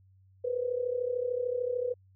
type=tone with amplitude modulation; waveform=sine; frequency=493.9 Hz; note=B4; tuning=in tune; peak=-25 dBFS; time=0.44-1.94 s; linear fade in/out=10 ms; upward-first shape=sine; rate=33.4 Hz; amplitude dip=75%; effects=added 95 Hz sine -58 dBFS peak until 2.15 s